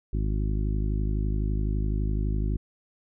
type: harmonic tone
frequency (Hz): 51.91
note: G#1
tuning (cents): 0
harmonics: 1 / 2 / 3 / 4 / 5 / 6 / 7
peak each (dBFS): -25 / -31 / -35 / -37 / -39 / -41 / -42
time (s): 0.13-2.57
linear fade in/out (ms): 5
effects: none